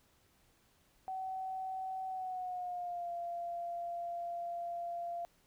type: tone with pitch glide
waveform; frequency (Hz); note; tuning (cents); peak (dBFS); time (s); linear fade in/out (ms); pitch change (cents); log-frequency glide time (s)
sine; 757 to 690.2; F#5 to F5; +39 to -21; -37; 1.08-5.25; 0; -160; 2.07-3.12
effects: pink hiss -70 dBFS RMS until 5.46 s